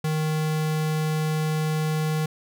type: tone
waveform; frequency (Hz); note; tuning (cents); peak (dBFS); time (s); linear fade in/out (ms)
square; 155.56; D#3; 0; -23; 0.04-2.26; 5
effects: none